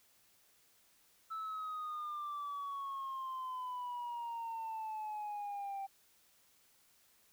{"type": "exponential sweep", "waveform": "sine", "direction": "down", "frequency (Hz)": [1318.5, 780], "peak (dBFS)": -37, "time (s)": [1.3, 5.87], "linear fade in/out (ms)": 20, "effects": ["tanh soft clip ceiling -37 dBFS", "white hiss -69 dBFS RMS until 7.32 s"]}